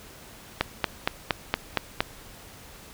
click train, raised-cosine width 0.3 ms, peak -5 dBFS, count 7, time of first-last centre 0.61-2.005 s, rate 4.3 Hz, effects pink hiss -47 dBFS RMS until 2.93 s

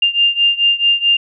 sine beating tone pair, 2798 / 2802.6 Hz, F7 / F7, +3 / +5 cents, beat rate 4.6 Hz, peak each -13 / -15 dBFS, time 0.02-1.17 s, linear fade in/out 5 ms, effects none

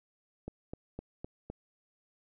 click train, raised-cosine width 2 ms, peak -26 dBFS, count 5, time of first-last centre 0.48-1.5 s, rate 3.92 Hz, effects none

